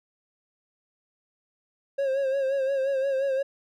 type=tone with vibrato; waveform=triangle; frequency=541 Hz; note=C#5; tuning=42 cents flat; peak=-21 dBFS; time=1.98-3.43 s; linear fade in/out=10 ms; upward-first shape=sine; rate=5.7 Hz; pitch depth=52 cents each way; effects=none